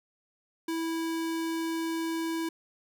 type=tone; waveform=square; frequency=327.9 Hz; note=E4; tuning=9 cents flat; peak=-30 dBFS; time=0.68-2.49 s; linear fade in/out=5 ms; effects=none